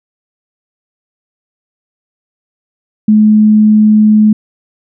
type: tone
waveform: sine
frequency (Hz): 213.7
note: G#3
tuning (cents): +50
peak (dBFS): -3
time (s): 3.08-4.33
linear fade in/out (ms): 5
effects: none